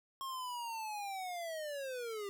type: linear sweep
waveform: square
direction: down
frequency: 1083 to 392 Hz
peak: -40 dBFS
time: 0.21-2.29 s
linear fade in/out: 0 ms
effects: none